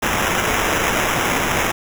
white noise with sample-and-hold, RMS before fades -19 dBFS, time 0.02-1.72 s, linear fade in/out 10 ms, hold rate 4410 Hz, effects none

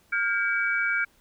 sine tone cluster, 1409 / 1605 / 2282 Hz, F6 / G6 / C#7, +15 / +40 / +50 cents, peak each -27 dBFS, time 0.12-1.05 s, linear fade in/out 10 ms, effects pink hiss -62 dBFS RMS until 1.2 s

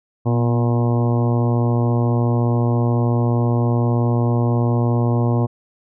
harmonic tone with a mistuned harmonic, 118.8 Hz, A#2, 33 cents sharp, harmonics 1 / 2 / 3 / 4 / 5 / 6 / 7 / 8 / 9, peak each -16 / -22 / -26 / -28 / -30 / -32 / -33 / -34 / -35 dBFS, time 0.25-5.47 s, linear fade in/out 20 ms, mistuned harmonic 2, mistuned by +33 cents, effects none

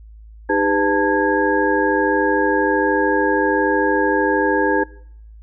sine tone cluster, 308.6 / 401.7 / 503 / 888 / 1646 Hz, D#4 / G4 / B4 / A5 / G#6, -14 / +42 / +32 / +16 / -16 cents, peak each -21 dBFS, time 0.49-4.84 s, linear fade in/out 10 ms, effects noise-tail reverb RT60 0.7 s tail -22 dB re dry + added 54 Hz sine -38 dBFS peak until 5.42 s

